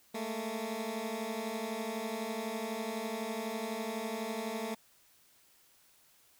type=beating tone pair; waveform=15% pulse; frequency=214.6 / 226.6 Hz; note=A3 / A#3; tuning=-43 / -49 cents; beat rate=12 Hz; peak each=-33 / -31 dBFS; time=0.14-4.75 s; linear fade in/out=10 ms; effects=white hiss -65 dBFS RMS until 6.39 s